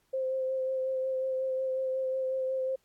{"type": "tone with vibrato", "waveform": "sine", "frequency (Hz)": 523.3, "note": "C5", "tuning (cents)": 0, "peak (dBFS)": -28, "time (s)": [0.13, 2.76], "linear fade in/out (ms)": 10, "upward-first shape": "sine", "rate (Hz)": 5.5, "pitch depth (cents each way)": 16, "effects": ["pink hiss -72 dBFS RMS until 2.84 s", "AAC 64 kbps"]}